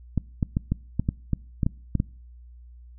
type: clicks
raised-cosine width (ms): 5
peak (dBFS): -10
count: 11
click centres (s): 0.177 / 0.428 / 0.569 / 0.72 / 0.996 / 1.089 / 1.333 / 1.632 / 1.665 / 1.953 / 2.001
effects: noise-tail reverb RT60 0.5 s tail -25 dB re dry + added 60 Hz sine -44 dBFS peak until 2.98 s